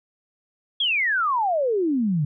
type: exponential sweep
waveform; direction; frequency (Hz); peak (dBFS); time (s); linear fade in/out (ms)
sine; down; 3400 to 140; -19; 0.8-2.25; 5
effects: none